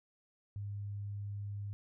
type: tone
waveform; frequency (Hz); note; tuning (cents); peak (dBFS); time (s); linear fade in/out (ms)
sine; 101.6; G#2; -38; -38; 0.56-1.73; 0
effects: none